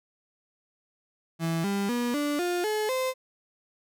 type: tone with pitch steps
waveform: 35% pulse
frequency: 164.81 / 199.42 / 241.3 / 292 / 353.3 / 427.5 / 517.2 Hz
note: E3 / G3 / B3 / D4 / F4 / A4 / C5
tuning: 0 / +30 / -40 / -10 / +20 / -50 / -20 cents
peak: -24 dBFS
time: 1.39-3.14 s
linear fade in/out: 50 ms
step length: 250 ms
effects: none